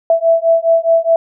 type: beating tone pair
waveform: sine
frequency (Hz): 659.3 / 664.1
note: E5 / E5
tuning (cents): 0 / +13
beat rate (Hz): 4.8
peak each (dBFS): -12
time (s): 0.1-1.16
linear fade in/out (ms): 2
effects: none